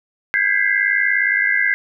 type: tone cluster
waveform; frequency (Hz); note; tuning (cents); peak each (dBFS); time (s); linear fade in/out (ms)
sine; 1593 / 1652 / 1998 / 2096; G6 / G#6 / B6 / C7; +27 / -10 / +20 / +2; -20; 0.34-1.74; 0
effects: none